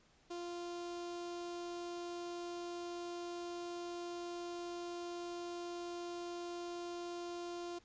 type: tone with notch filter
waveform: sawtooth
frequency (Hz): 347.8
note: F4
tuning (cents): -7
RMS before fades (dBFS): -44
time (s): 0.3-7.79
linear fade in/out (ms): 10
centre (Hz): 1900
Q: 1.4
effects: pink hiss -69 dBFS RMS until 7.84 s + resampled to 16000 Hz